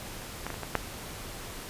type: clicks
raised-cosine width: 0.5 ms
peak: -18 / -21 / -23 / -20 / -9 dBFS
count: 5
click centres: 0.466 / 0.503 / 0.542 / 0.633 / 0.753 s
effects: pink hiss -41 dBFS RMS until 1.69 s + resampled to 32000 Hz